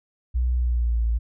sine tone with pitch glide, 61.5 to 56.72 Hz, B1 to A#1, -7 to -47 cents, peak -19 dBFS, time 0.34-1.19 s, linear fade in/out 20 ms, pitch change -140 cents, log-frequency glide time 0.57-1.05 s, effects none

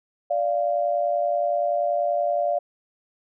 sine tone pair together, 584 / 694.5 Hz, D5 / F5, -10 / -10 cents, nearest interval minor third, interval 300 cents, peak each -23 dBFS, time 0.3-2.59 s, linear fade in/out 10 ms, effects none

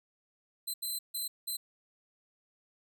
10% pulse tone bursts at uneven times, 4060 Hz, B7, 47 cents sharp, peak -27 dBFS, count 4, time 0.67-0.74 / 0.82-0.99 / 1.14-1.28 / 1.47-1.57 s, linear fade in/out 10 ms, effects none

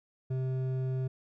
sine tone with hard clipping, 130.2 Hz, C3, 8 cents flat, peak -31 dBFS, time 0.3-1.08 s, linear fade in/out 10 ms, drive 8 dB, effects none

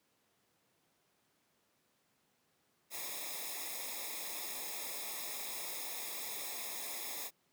white noise with comb filter, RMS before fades -42 dBFS, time 2.9-7.31 s, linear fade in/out 50 ms, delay 0.67 ms, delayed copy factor -0.85, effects pink hiss -75 dBFS RMS until 7.52 s + high-pass 150 Hz 12 dB/octave

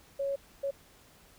sine tone bursts at uneven times, 554.4 Hz, C#5, in tune, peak -29 dBFS, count 2, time 0.19-0.36 / 0.63-0.71 s, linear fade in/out 10 ms, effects pink hiss -59 dBFS RMS until 1.38 s

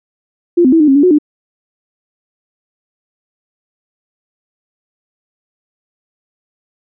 sine tone with pitch steps, 346.7 / 257.4 / 326.6 / 302.2 / 270.6 / 286 / 364.4 / 298.2 Hz, F4 / C4 / E4 / D4 / C#4 / D4 / F#4 / D4, -13 / -28 / -16 / +50 / -42 / -46 / -26 / +27 cents, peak -5 dBFS, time 0.57-1.186 s, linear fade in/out 10 ms, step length 77 ms, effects none

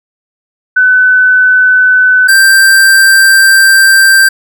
sine / square tone pair in turn, 1506 / 1572.2 Hz, F#6 / G6, +30 / +5 cents, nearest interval minor second, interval 75 cents, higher second, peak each -3 dBFS, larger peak neither, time 0.76-2.28 / 2.28-4.29 s, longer second, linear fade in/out 10 ms, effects none

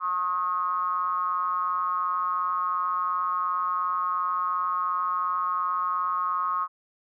triangle ring-modulated tone, 88.6 Hz, F2, 25 cents sharp, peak -19 dBFS, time 0-6.68 s, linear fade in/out 50 ms, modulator 1170 Hz, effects none

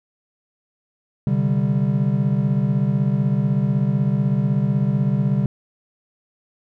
triangle chord, C suspended second, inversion none, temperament equal, 130.81 / 146.83 / 196 Hz, C3 / D3 / G3, 0 / 0 / 0 cents, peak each -19 dBFS, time 1.27-5.46 s, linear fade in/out 2 ms, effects none

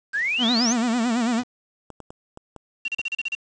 sine exponential sweep, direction up, 1546 to 6645 Hz, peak -21 dBFS, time 0.13-0.74 s, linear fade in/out 20 ms
45% pulse tone with vibrato, 236 Hz, A#3, 22 cents sharp, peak -20 dBFS, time 0.38-1.44 s, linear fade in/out 50 ms, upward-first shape sine, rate 9 Hz, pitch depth 110 cents each way
clicks, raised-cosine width 1 ms, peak -25 dBFS, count 6, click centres 1.903 / 2.003 / 2.105 / 2.374 / 2.563 / 2.993 s
sine tone bursts, 2750 Hz, F7, 27 cents flat, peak -23 dBFS, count 8, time 2.85-3.351 s, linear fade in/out 5 ms, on 32 ms, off 35 ms
effects resampled to 16000 Hz + 7-bit

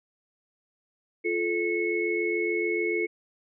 sine tone cluster, 347.4 / 434.3 / 2193 Hz, F4 / A4 / C#7, -9 / -23 / -19 cents, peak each -28 / -29 / -29 dBFS, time 1.24-3.07 s, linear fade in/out 20 ms, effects none

